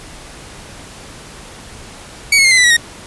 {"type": "tone with pitch steps", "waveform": "sawtooth", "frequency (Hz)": [2255, 2184, 2116, 2050, 1985.9, 1923.8, 1863.6], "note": ["C#7", "C#7", "C7", "C7", "B6", "B6", "A#6"], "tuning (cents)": [29, -26, 19, -36, 9, -46, -1], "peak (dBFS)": -4, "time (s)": [2.32, 2.768], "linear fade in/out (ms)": 5, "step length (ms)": 64, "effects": ["pink hiss -35 dBFS RMS until 3.06 s", "resampled to 24000 Hz"]}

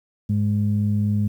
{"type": "tone pair together", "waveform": "sine", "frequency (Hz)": [103.85, 207.7], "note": ["G#2", "G#3"], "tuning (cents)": [0, 0], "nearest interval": "octave", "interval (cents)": 1200, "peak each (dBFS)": [-19, -21], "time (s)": [0.29, 1.28], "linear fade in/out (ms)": 10, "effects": ["tanh soft clip ceiling -11 dBFS", "9-bit"]}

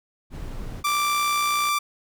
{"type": "noise", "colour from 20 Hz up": "brown", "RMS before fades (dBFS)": -33, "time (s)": [0.3, 0.84], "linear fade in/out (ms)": 50}
{"type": "tone", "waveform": "sawtooth", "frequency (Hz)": 1174.7, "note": "D6", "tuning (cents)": 0, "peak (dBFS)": -17, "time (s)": [0.84, 1.79], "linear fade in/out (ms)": 10}
{"type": "click train", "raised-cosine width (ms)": 0.2, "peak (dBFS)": -19, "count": 51, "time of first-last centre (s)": [0.87, 1.687], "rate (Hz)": 61.2}
{"effects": []}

